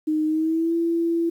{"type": "tone with pitch glide", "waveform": "sine", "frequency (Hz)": [309.3, 335.4], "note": ["D#4", "E4"], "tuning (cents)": [-10, 30], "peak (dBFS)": -19, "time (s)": [0.07, 1.3], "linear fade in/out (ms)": 10, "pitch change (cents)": 140, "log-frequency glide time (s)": [0.26, 0.75], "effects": ["9-bit"]}